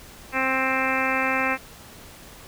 harmonic tone, 263 Hz, C4, 9 cents sharp, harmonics 1 / 2 / 3 / 4 / 5 / 6 / 7 / 8 / 9 / 10, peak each -30 / -30 / -30 / -30 / -30 / -30 / -30 / -30 / -30 / -30 dBFS, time 0.32-1.58 s, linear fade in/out 50 ms, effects pink hiss -45 dBFS RMS until 2.47 s

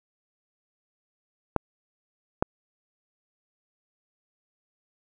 clicks, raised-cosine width 1 ms, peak -7 dBFS, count 2, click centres 1.563 / 2.425 s, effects none

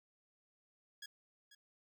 15% pulse tone with echo, 1664 Hz, G#6, 3 cents sharp, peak -40 dBFS, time 1.02-1.06 s, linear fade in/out 5 ms, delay 490 ms, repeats 1, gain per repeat -13 dB, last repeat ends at 1.55 s, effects none

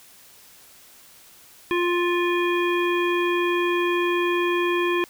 harmonic tone with a mistuned harmonic, 350.4 Hz, F4, 6 cents sharp, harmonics 1 / 3 / 5 / 7 / 9, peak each -21 / -27 / -30 / -29 / -35 dBFS, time 1.71-5.04 s, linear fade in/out 0 ms, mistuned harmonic 9, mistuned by +59 cents, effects white hiss -50 dBFS RMS until 5.09 s

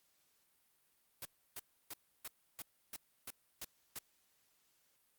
white noise bursts, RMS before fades -45 dBFS, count 9, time 1.22-3.988 s, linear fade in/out 2 ms, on 32 ms, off 310 ms, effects white hiss -75 dBFS RMS until 5.18 s + Opus 48 kbps

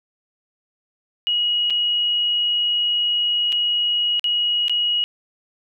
sine tone with dropouts, 2900 Hz, F#7, 35 cents flat, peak -17 dBFS, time 1.27-5.04 s, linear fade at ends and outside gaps 0 ms, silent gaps 1.7-1.705 / 3.522-3.526 / 4.195-4.242 / 4.682-4.696 s, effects none

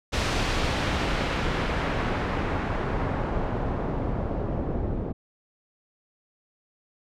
pink noise with low-pass filter sweep, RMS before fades -27 dBFS, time 0.12-5.13 s, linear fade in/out 20 ms, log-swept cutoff 5300 to 450 Hz, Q 0.77, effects none

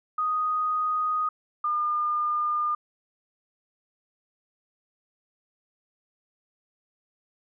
sine tone pair in turn, 1244 / 1209.3 Hz, D#6 / D#6, -1 / -50 cents, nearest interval unison, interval 49 cents, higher first, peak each -23 dBFS, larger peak neither, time 0.18-1.29 / 1.64-2.75 s, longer neither, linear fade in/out 5 ms, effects none

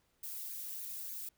violet noise with flanger, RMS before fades -43 dBFS, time 0.23-1.29 s, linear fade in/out 5 ms, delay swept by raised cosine 0.45 to 2.45 ms, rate 3.4 Hz, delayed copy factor +0.65, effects pink hiss -75 dBFS RMS until 1.37 s

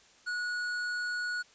triangle tone with hard clipping, 1459 Hz, F#6, 25 cents flat, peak -33 dBFS, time 0.26-1.43 s, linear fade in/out 20 ms, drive 13 dB, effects white hiss -60 dBFS RMS until 1.54 s + resampled to 16000 Hz

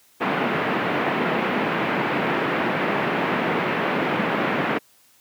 pink band-pass noise, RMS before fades -23 dBFS, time 0.2-4.79 s, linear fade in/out 20 ms, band 170 to 2500 Hz, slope 24 dB/octave, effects white hiss -57 dBFS RMS until 5.2 s + high-pass 80 Hz 12 dB/octave

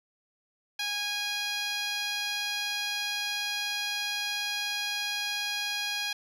10% pulse tone with band-pass filter, 823 Hz, G#5, 16 cents flat, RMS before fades -32 dBFS, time 0.79-6.13 s, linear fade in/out 5 ms, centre 3900 Hz, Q 0.53, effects none

